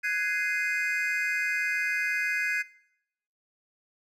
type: chord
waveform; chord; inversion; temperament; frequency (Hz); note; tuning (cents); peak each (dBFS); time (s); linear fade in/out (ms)
triangle; Ab dominant seventh; third; just; 1495.1 / 1661.2 / 2077 / 2492; Gb6 / Ab6 / C7 / Eb7; +18 / 0 / -13 / +2; -32 / -28 / -30 / -31; 0.03-2.63; 20
effects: noise-tail reverb RT60 0.8 s tail -22 dB re dry